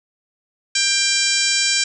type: harmonic tone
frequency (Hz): 791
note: G5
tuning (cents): +15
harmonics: 2 / 3 / 4 / 5 / 6 / 7 / 8 / 9 / 10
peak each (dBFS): -26 / -23 / -26 / -25 / -24 / -22 / -28 / -24 / -26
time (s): 0.75-1.84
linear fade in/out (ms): 5
effects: none